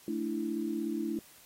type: chord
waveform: sine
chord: A suspended fourth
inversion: none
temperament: just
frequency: 220 / 293.3 / 330 Hz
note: A3 / D4 / E4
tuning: 0 / -2 / +2 cents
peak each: -36 / -36 / -34 dBFS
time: 0.08-1.19 s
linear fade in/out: 2 ms
effects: white hiss -57 dBFS RMS until 1.45 s + AAC 48 kbps